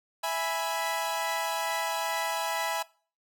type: chord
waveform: sawtooth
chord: E major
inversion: none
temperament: equal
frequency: 659.3 / 830.6 / 987.8 Hz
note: E5 / G#5 / B5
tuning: 0 / 0 / 0 cents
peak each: -29 dBFS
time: 0.23-2.83 s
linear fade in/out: 10 ms
effects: noise-tail reverb RT60 0.4 s tail -21 dB re dry